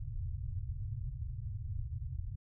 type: low-pass noise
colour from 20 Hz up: white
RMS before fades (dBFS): -39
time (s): 0-2.36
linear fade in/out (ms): 10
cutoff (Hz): 130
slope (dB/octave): 96
effects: none